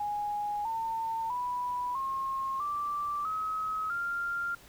sine tone with pitch steps, 828 / 902.9 / 984.7 / 1073.8 / 1171 / 1277 / 1392.5 Hz, G#5 / A5 / B5 / C6 / D6 / D#6 / F6, -5 / +44 / -5 / +45 / -5 / +45 / -5 cents, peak -30 dBFS, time 0-4.55 s, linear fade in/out 5 ms, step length 650 ms, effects pink hiss -55 dBFS RMS until 4.68 s

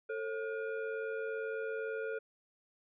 sine tone with frequency modulation, 444.1 Hz, A4, 16 cents sharp, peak -35 dBFS, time 0.09-2.19 s, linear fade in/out 10 ms, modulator 986 Hz, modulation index 0.94, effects none

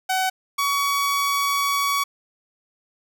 sawtooth tone pair in turn, 753 / 1128.2 Hz, F#5 / C#6, +30 / +30 cents, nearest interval perfect fifth, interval 700 cents, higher second, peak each -16 dBFS, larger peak neither, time 0.09-0.3 / 0.58-2.04 s, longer second, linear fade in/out 10 ms, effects none

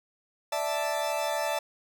40% pulse chord, D suspended second, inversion none, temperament equal, 587.3 / 659.3 / 880 Hz, D5 / E5 / A5, 0 / 0 / 0 cents, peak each -31 dBFS, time 0.52-1.59 s, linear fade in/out 5 ms, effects none

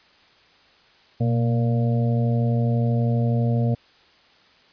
harmonic tone with a mistuned harmonic, 116.54 Hz, A#2, in tune, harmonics 1 / 2 / 4 / 5 / 6, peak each -19 / -25 / -31 / -33 / -35 dBFS, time 1.2-3.75 s, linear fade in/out 10 ms, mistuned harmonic 1, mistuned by +63 cents, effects white hiss -55 dBFS RMS until 4.72 s + resampled to 11025 Hz

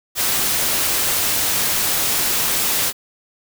white noise, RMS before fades -19 dBFS, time 0.15-2.93 s, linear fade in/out 50 ms, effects none

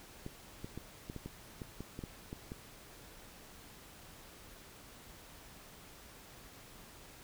clicks, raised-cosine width 3 ms, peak -29 dBFS, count 12, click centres 0.264 / 0.645 / 0.776 / 1.099 / 1.163 / 1.26 / 1.618 / 1.806 / 1.991 / 2.038 / 2.329 / 2.519 s, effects pink hiss -55 dBFS RMS until 7.23 s

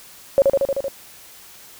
sine tone with echo, 550 Hz, C#5, 14 cents flat, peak -9 dBFS, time 0.38-0.42 s, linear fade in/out 0 ms, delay 77 ms, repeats 6, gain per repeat -2 dB, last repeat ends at 0.882 s, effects white hiss -44 dBFS RMS until 1.79 s

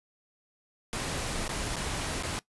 pink noise with dropouts, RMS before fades -33 dBFS, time 0.93-2.39 s, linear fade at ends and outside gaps 0 ms, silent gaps 1.479-1.492 / 1.758-1.766 / 2.225-2.234 s, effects noise-tail reverb RT60 0.1 s tail -19 dB re dry + resampled to 24000 Hz

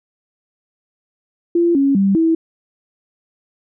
sine tone with pitch steps, 342.4 / 276.4 / 196 / 326.2 Hz, F4 / C#4 / G3 / E4, -34 / -5 / 0 / -18 cents, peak -11 dBFS, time 1.55-2.35 s, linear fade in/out 5 ms, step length 200 ms, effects none

